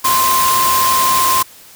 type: tone in noise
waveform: sine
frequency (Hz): 1046.5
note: C6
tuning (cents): 0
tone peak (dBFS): -12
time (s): 0.04-1.43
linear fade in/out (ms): 10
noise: white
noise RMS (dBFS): -17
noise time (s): 0.04-1.43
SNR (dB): +2
effects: white hiss -41 dBFS RMS until 1.75 s